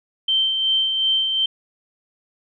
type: tone with tremolo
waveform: sine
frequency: 3120 Hz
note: G7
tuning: 9 cents flat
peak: -15 dBFS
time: 0.28-1.46 s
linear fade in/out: 5 ms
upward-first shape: sine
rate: 2.7 Hz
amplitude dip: 40%
effects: none